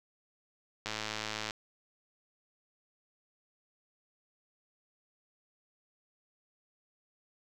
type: click train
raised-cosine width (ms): 0.2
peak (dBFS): -18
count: 71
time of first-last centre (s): 0.86-1.508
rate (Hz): 108
effects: none